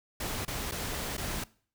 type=noise with dropouts; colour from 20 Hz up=pink; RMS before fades=-35 dBFS; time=0.2-1.44 s; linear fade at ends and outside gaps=5 ms; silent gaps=0.451-0.478 / 0.713-0.719 / 1.169-1.178 s; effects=noise-tail reverb RT60 0.5 s tail -22 dB re dry